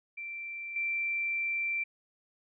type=tone with level steps; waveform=sine; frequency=2349 Hz; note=D7; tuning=in tune; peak=-37 / -29 dBFS; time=0.17-1.84 s; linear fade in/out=10 ms; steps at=0.76 s; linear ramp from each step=2 ms; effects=none